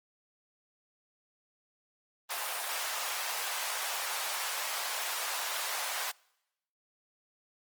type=high-pass noise; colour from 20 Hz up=pink; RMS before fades=-35 dBFS; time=2.29-6.12 s; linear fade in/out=20 ms; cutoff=690 Hz; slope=24 dB/octave; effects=noise-tail reverb RT60 0.9 s tail -26 dB re dry + Opus 24 kbps